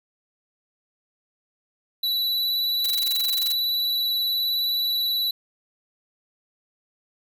square tone with vibrato, 3951 Hz, B7, in tune, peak -22 dBFS, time 2.03-5.31 s, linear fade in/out 5 ms, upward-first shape triangle, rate 19 Hz, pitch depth 24 cents each way
blue noise bursts, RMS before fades -28 dBFS, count 16, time 2.84-3.523 s, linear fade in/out 5 ms, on 23 ms, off 21 ms
effects none

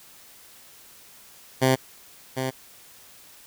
10% pulse tone with echo, 130.81 Hz, C3, in tune, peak -9 dBFS, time 1.61-1.76 s, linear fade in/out 20 ms, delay 750 ms, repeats 1, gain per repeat -8 dB, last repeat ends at 2.51 s, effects white hiss -50 dBFS RMS until 3.46 s

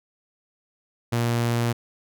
sawtooth tone, 118.1 Hz, A#2, 23 cents sharp, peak -17 dBFS, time 1.12-1.73 s, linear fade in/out 10 ms, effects none

